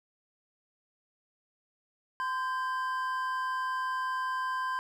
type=tone pair together; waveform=triangle; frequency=1028.2 / 1583 Hz; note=C6 / G6; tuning=-31 / +17 cents; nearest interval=perfect fifth; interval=748 cents; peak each=-29 / -34 dBFS; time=2.2-4.79 s; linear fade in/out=0 ms; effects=none